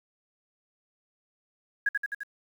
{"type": "tone with echo", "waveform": "sine", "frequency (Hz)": 1653, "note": "G#6", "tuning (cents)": -9, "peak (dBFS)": -21, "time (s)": [1.86, 1.89], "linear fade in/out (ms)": 5, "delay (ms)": 86, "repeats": 4, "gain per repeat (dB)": -3, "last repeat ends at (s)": 2.234, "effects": ["9-bit"]}